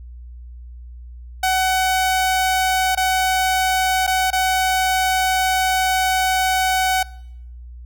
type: tone with dropouts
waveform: sawtooth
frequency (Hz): 751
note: F#5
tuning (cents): +26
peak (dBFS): -12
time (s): 1.43-7.03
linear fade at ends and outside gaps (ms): 5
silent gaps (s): 2.951-2.973 / 4.067-4.075 / 4.305-4.329
effects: noise-tail reverb RT60 0.8 s tail -24 dB re dry + added 60 Hz sine -34 dBFS peak until 7.85 s